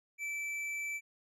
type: tone with tanh clipping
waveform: triangle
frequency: 2321 Hz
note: D7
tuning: 21 cents flat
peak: -37 dBFS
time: 0.18-1.01 s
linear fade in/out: 50 ms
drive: 13 dB
effects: none